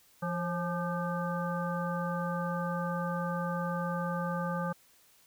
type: harmonic tone with a mistuned harmonic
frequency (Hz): 171.8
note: F3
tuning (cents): -28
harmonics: 1 / 3 / 5 / 7 / 9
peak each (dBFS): -33 / -37 / -40 / -38 / -42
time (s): 0.22-4.73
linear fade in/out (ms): 10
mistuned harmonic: 3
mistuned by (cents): +63
effects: white hiss -63 dBFS RMS until 5.26 s